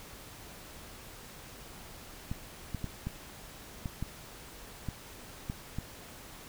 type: clicks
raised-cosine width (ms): 5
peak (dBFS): -22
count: 9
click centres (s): 2.315 / 2.747 / 2.843 / 3.07 / 3.858 / 4.026 / 4.887 / 5.499 / 5.786
effects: pink hiss -49 dBFS RMS until 6.48 s